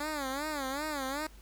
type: tone with vibrato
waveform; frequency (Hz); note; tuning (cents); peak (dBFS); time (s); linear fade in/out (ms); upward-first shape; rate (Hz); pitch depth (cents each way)
10% pulse; 285.3; C#4; +50; -25; 0-1.27; 5; sine; 2.6; 150
effects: added 50 Hz sine -51 dBFS peak until 1.41 s + pink hiss -59 dBFS RMS until 1.41 s